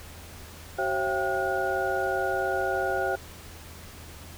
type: tone cluster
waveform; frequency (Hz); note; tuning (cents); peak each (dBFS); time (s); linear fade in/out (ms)
sine; 379.7 / 537 / 680 / 783 / 1442; F#4 / C5 / F5 / G5 / F#6; +45 / +45 / -46 / -2 / -45; -31; 0.78-3.16; 10
effects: added 82 Hz sine -46 dBFS peak until 4.37 s + pink hiss -46 dBFS RMS until 4.37 s